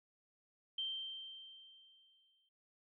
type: tone with exponential decay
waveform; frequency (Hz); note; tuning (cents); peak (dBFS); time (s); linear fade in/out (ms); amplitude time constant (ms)
sine; 3136; G7; 0; -36; 0.78-2.49; 5; 370
effects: none